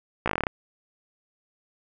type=slowing click train; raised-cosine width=0.5 ms; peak=-9 dBFS; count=10; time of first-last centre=0.26-0.468 s; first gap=16 ms; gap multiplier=1.09; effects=none